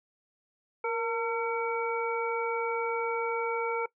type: harmonic tone with a mistuned harmonic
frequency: 453.5 Hz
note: A#4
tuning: 48 cents flat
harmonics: 1 / 2 / 3 / 5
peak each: -30 / -33 / -35 / -37 dBFS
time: 0.84-3.86 s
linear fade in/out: 5 ms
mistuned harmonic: 1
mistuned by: +50 cents
effects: noise-tail reverb RT60 0.1 s tail -20 dB re dry